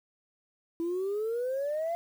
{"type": "exponential sweep", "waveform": "sine", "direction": "up", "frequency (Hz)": [329.6, 692], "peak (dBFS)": -27, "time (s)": [0.8, 1.95], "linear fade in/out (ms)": 0, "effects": ["tanh soft clip ceiling -26 dBFS", "9-bit"]}